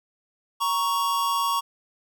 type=tone pair together; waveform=square; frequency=936 / 1113.1 Hz; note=A#5 / C#6; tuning=+7 / +7 cents; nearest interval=minor third; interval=300 cents; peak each=-28 / -24 dBFS; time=0.6-1.61 s; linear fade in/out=20 ms; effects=none